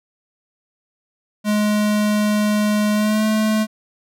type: tone with pitch glide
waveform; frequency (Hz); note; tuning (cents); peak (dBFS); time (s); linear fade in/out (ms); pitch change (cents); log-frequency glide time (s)
square; 210 to 216.3; G#3 to A3; +19 to -29; -16; 1.44-3.67; 50; +52; 2.94-3.25
effects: none